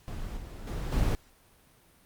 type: noise with level steps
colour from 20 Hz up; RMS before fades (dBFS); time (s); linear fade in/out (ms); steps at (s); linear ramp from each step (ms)
brown; -37 / -41 / -33 / -26; 0.08-1.15; 0; 0.37 / 0.67 / 0.92; 2
effects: pink hiss -61 dBFS RMS until 2.05 s + Opus 48 kbps